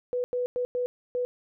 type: tone bursts at uneven times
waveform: sine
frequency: 493.9 Hz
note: B4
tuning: in tune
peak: -25 dBFS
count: 5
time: 0.13-0.24 / 0.33-0.46 / 0.56-0.65 / 0.75-0.86 / 1.15-1.25 s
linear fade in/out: 0 ms
effects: none